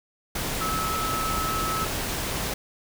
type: tone in noise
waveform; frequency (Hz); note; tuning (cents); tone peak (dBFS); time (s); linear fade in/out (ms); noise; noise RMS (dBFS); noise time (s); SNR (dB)
sine; 1300; E6; -24; -27; 0.61-1.85; 5; pink; -29; 0.35-2.54; -1
effects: none